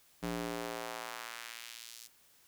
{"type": "tone with high-pass filter sweep", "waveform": "square", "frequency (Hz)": 58.1, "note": "A#1", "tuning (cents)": -5, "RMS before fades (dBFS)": -42, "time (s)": [0.22, 2.08], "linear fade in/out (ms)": 20, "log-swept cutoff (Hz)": [180, 5700], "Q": 1, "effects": ["white hiss -65 dBFS RMS until 2.47 s"]}